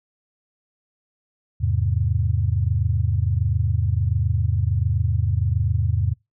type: chord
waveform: sine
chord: E augmented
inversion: none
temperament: equal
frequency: 82.41 / 103.83 / 130.81 Hz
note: E2 / G#2 / B#2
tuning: 0 / 0 / 0 cents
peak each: -22 / -21 / -25 dBFS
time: 1.6-6.14 s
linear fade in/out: 20 ms
effects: noise-tail reverb RT60 0.2 s tail -25 dB re dry